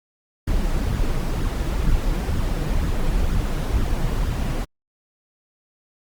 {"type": "noise with flanger", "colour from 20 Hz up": "brown", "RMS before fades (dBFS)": -21, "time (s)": [0.47, 4.65], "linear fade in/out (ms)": 10, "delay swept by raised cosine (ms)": [0.58, 6.38], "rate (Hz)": 2.1, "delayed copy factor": 0.5, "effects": ["Opus 48 kbps"]}